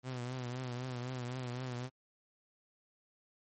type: tone with vibrato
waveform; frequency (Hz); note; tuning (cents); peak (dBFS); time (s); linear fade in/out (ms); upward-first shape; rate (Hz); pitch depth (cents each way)
sawtooth; 125.4; B2; +27; -34; 0.03-1.9; 50; triangle; 3.9; 73
effects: MP3 32 kbps